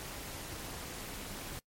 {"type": "noise with amplitude modulation", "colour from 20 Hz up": "pink", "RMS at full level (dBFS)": -40, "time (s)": [0, 1.59], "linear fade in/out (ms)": 0, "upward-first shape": "sine", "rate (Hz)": 228, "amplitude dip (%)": 70, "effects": ["noise-tail reverb RT60 0.1 s tail -22 dB re dry", "MP3 64 kbps"]}